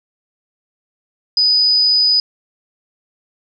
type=tone; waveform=sine; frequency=4978 Hz; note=D#8; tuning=in tune; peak=-10 dBFS; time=1.37-2.2 s; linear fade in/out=2 ms; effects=none